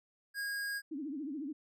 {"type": "tone", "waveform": "square", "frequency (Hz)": 1634, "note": "G#6", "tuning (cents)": -29, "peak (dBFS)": -36, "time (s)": [0.34, 0.82], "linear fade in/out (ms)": 50}
{"type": "tone with vibrato", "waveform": "sine", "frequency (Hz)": 289.8, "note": "D4", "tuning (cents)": -23, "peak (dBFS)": -37, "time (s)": [0.91, 1.53], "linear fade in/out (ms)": 10, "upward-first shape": "triangle", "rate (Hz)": 14, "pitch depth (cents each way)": 220}
{"effects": []}